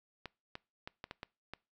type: clicks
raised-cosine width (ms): 0.3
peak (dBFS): -26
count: 7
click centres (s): 0.257 / 0.554 / 0.875 / 1.041 / 1.111 / 1.231 / 1.536
effects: noise-tail reverb RT60 0.3 s tail -24 dB re dry